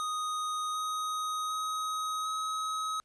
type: tone with pitch steps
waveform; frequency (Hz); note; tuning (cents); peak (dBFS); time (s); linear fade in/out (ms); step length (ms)
square; 1244.5 / 1253.9 / 1263.3 / 1272.9; D#6 / D#6 / D#6 / D#6; 0 / +13 / +26 / +39; -32; 0-3; 0; 750
effects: pink hiss -75 dBFS RMS until 3.04 s + resampled to 24000 Hz